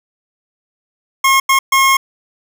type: tone bursts at uneven times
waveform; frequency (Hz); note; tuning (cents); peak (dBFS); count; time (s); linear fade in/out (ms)
25% pulse; 1078; C#6; -49; -5; 3; 1.24-1.4 / 1.49-1.59 / 1.72-1.97; 5
effects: none

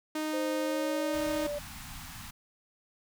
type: tone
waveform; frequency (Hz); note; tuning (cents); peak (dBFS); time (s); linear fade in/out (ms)
sawtooth; 309.2; D#4; -11; -27; 0.15-1.47; 5
type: tone with pitch glide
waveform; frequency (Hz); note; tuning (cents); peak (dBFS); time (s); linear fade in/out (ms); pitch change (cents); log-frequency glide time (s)
sine; 523.3 to 584; C5 to D5; 0 to -10; -32; 0.33-1.59; 10; +190; 0.59-1.16
type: band-stop noise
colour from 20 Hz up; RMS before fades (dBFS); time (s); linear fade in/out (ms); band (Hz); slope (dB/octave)
pink; -44; 1.13-2.31; 10; 270 to 760; 48
effects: none

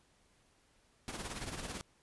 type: noise with tremolo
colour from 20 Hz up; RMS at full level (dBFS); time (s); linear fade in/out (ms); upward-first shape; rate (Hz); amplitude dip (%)
pink; -40; 1.08-1.81; 0; sine; 18; 60
effects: pink hiss -70 dBFS RMS until 2.02 s + resampled to 24000 Hz

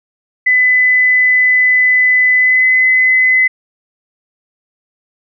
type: tone with pitch glide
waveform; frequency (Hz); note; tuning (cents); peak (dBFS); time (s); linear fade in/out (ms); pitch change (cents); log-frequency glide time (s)
sine; 2006 to 2026; B6 to B6; +26 to +44; -7; 0.46-3.48; 10; +18; 2.38-2.67
effects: none

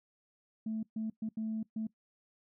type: tone bursts at uneven times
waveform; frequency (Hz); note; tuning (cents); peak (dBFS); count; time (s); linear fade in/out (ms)
sine; 220; A3; 0; -32; 5; 0.66-0.83 / 0.96-1.1 / 1.22-1.29 / 1.37-1.63 / 1.76-1.87; 5
effects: noise-tail reverb RT60 0.1 s tail -20 dB re dry + tanh soft clip ceiling -29 dBFS

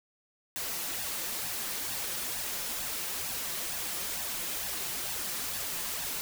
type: noise with flanger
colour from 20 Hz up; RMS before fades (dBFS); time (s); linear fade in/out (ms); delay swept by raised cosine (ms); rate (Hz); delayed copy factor
white; -35; 0.56-6.21; 0; 1.1 to 5.9; 2.2; +0.6
effects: none

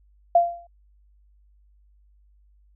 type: tone with exponential decay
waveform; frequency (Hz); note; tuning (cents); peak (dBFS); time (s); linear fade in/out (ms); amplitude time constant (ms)
sine; 690; F5; -21; -10; 0.35-0.67; 5; 69
effects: added 50 Hz sine -55 dBFS peak until 2.75 s

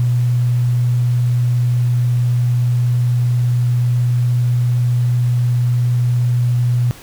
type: tone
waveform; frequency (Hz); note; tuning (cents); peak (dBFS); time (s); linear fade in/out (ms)
sine; 121.9; B2; -22; -12; 0-6.91; 0
effects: pink hiss -39 dBFS RMS until 7.02 s

